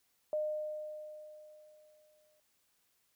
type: tone with exponential decay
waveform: sine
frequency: 610 Hz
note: D#5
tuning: 34 cents flat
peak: -30 dBFS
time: 0.33-2.4 s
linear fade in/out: 1 ms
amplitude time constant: 450 ms
effects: white hiss -75 dBFS RMS until 3.15 s